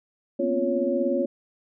sine tone cluster, 234.9 / 251 / 271.7 / 348.8 / 556 Hz, A#3 / B3 / C#4 / F4 / C#5, +13 / +28 / -35 / -2 / +5 cents, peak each -33 / -28 / -30 / -27 / -25 dBFS, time 0.39-1.26 s, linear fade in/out 10 ms, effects none

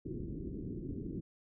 white low-pass noise, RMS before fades -41 dBFS, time 0.05-1.21 s, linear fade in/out 10 ms, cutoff 370 Hz, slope 48 dB/octave, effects none

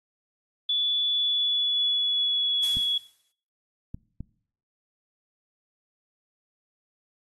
sine tone with pitch glide, 3445 to 3366 Hz, A7 to G#7, -37 to +23 cents, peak -22 dBFS, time 0.69-2.98 s, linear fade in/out 5 ms, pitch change -40 cents, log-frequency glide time 1.06-2.83 s
blue noise with exponential decay, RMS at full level -33 dBFS, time 2.63-3.32 s, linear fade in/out 5 ms, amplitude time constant 150 ms
clicks, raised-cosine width 5 ms, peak -23 dBFS, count 3, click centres 2.77 / 3.945 / 4.206 s
effects noise-tail reverb RT60 0.6 s tail -22 dB re dry + AAC 32 kbps

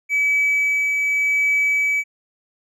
triangle tone with tremolo, 2289 Hz, D7, 45 cents flat, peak -12 dBFS, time 0.09-2.04 s, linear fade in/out 50 ms, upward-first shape triangle, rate 0.87 Hz, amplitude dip 35%, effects tanh soft clip ceiling -11 dBFS

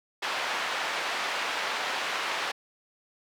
pink band-pass noise, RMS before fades -31 dBFS, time 0.22-2.52 s, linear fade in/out 10 ms, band 810 to 3500 Hz, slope 12 dB/octave, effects none

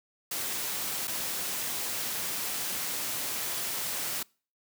white noise with dropouts, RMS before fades -33 dBFS, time 0.31-4.23 s, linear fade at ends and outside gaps 5 ms, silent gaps 1.073-1.077 s, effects noise-tail reverb RT60 0.4 s tail -26 dB re dry + high-pass 100 Hz 12 dB/octave

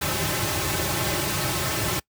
pink noise with comb filter, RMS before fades -25 dBFS, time 0.01-2 s, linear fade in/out 10 ms, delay 4.2 ms, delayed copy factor -0.9, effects noise-tail reverb RT60 0.1 s tail -23 dB re dry + high-pass 80 Hz 12 dB/octave

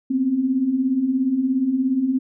sine beating tone pair, 246.9 / 263.9 Hz, B3 / C4, 0 / +15 cents, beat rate 17 Hz, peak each -25 / -18 dBFS, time 0.1-2.19 s, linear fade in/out 10 ms, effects none

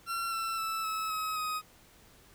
40% pulse tone with pitch steps, 1362 / 1340.1 / 1318.6 / 1297.5 / 1276.7 / 1256.2 Hz, F6 / E6 / E6 / E6 / D#6 / D#6, -44 / +28 / 0 / -28 / +44 / +16 cents, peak -31 dBFS, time 0.06-1.62 s, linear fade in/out 50 ms, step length 260 ms, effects pink hiss -59 dBFS RMS until 2.34 s

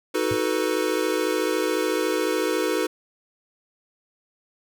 square chord, B dominant seventh, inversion first, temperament equal with one note detuned, 316 / 370 / 440 / 493.9 Hz, D#4 / F#4 / A4 / B4, +27 / 0 / 0 / 0 cents, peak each -28 dBFS, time 0.14-2.87 s, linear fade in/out 10 ms
sine tone with exponential decay, 108.7 Hz, A2, 21 cents flat, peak -23 dBFS, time 0.31-0.4 s, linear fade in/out 5 ms, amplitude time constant 18 ms
effects none

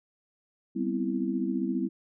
sine chord, C major seventh, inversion second, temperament equal, 196 / 246.9 / 261.6 / 329.6 Hz, G3 / B3 / C4 / E4, 0 / 0 / 0 / 0 cents, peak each -32 dBFS, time 0.75-1.89 s, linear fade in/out 20 ms, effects none

